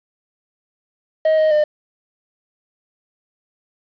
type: tone with pitch steps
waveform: triangle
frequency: 630 / 625 / 604 Hz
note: D#5 / D#5 / D5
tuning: +21 / +8 / +48 cents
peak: -10 dBFS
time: 1.25-1.64 s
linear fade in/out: 5 ms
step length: 130 ms
effects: resampled to 11025 Hz + 7-bit